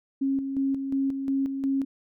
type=tone with tremolo; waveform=sine; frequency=271.7 Hz; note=C#4; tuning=35 cents flat; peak=-22 dBFS; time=0.21-1.85 s; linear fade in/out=10 ms; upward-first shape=square; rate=2.8 Hz; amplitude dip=50%; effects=none